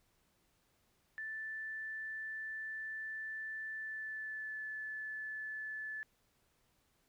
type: tone with pitch glide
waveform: sine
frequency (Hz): 1760 to 1736.8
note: A6 to A6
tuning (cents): 0 to -23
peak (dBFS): -40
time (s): 1.18-6.03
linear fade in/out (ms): 0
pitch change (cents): -23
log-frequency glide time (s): 3.74-4.61
effects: pink hiss -75 dBFS RMS until 7.08 s